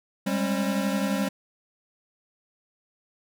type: tone cluster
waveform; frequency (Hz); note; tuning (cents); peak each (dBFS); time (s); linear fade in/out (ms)
square; 197.4 / 208.9 / 270 / 538; G3 / G#3 / C#4 / C5; +12 / +10 / -45 / +48; -27 / -33 / -31 / -34; 0.26-1.29; 10
effects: none